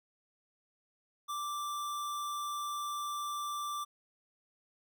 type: tone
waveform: square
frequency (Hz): 1174.7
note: D6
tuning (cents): 0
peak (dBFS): -36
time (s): 1.28-3.85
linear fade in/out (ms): 20
effects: none